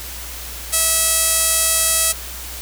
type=tone with band-pass filter; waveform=sawtooth; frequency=650 Hz; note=E5; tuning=24 cents flat; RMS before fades=-17 dBFS; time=0.72-2.13 s; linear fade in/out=20 ms; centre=10000 Hz; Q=1.8; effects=added 60 Hz sine -34 dBFS peak until 2.61 s + white hiss -32 dBFS RMS until 2.61 s